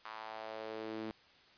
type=tone with high-pass filter sweep; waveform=sawtooth; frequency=110 Hz; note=A2; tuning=in tune; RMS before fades=-44 dBFS; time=0.05-1.11 s; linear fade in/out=0 ms; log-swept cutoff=1100 to 270 Hz; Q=2.6; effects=white hiss -63 dBFS RMS until 1.57 s + resampled to 11025 Hz